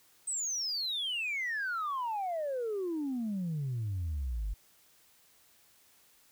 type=exponential sweep; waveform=sine; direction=down; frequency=8330 to 46.49 Hz; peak=-30 dBFS; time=0.27-4.54 s; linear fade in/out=10 ms; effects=tanh soft clip ceiling -29 dBFS + white hiss -64 dBFS RMS until 6.31 s